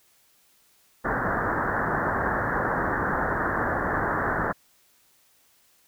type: low-pass noise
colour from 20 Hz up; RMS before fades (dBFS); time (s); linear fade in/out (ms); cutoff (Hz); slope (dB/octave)
white; -26; 1.04-4.53; 20; 1800; 96
effects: white hiss -62 dBFS RMS until 5.87 s